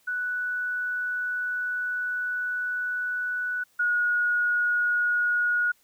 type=tone pair in turn; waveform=sine; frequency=1480 / 1448.7 Hz; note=F#6 / F#6; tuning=0 / -37 cents; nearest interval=unison; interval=37 cents; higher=first; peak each=-26 / -21 dBFS; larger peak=second; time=0.07-3.64 / 3.79-5.72 s; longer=first; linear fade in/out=10 ms; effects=white hiss -64 dBFS RMS until 5.83 s